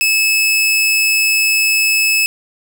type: tone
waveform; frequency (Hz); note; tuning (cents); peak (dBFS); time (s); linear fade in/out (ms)
sawtooth; 2600; E7; -24; -8; 0.01-2.26; 0
effects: none